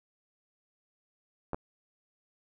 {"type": "clicks", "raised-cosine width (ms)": 1, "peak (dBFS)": -20, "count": 2, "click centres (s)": [1.533, 1.545], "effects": []}